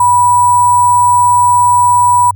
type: tone with sample-and-hold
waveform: sine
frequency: 980 Hz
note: B5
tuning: 14 cents flat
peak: -5 dBFS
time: 0-2.31 s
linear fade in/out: 5 ms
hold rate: 8820 Hz
effects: added 97 Hz sine -25 dBFS peak until 2.35 s